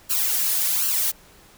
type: noise with flanger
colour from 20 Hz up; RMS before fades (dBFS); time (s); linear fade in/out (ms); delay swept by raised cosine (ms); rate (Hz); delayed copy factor
blue; -22; 0.09-1.12; 20; 0.68 to 3.08; 1.3; +0.9
effects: pink hiss -51 dBFS RMS until 1.57 s